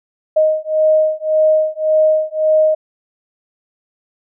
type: beating tone pair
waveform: sine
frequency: 622.3 / 624.1 Hz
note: D#5 / D#5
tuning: 0 / +5 cents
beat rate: 1.8 Hz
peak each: -14 dBFS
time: 0.36-2.75 s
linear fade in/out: 10 ms
effects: none